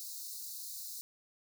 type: high-pass noise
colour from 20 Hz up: white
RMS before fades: -44 dBFS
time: 0-1.01 s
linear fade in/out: 0 ms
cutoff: 3900 Hz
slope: 96 dB/octave
effects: none